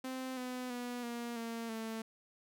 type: tone with pitch steps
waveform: sawtooth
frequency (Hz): 259.4 / 251.7 / 244.3 / 237 / 230 / 223.2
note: C4 / B3 / B3 / A#3 / A#3 / A3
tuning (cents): -15 / +33 / -19 / +29 / -23 / +25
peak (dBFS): -35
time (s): 0.04-2.02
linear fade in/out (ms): 5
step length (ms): 330
effects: none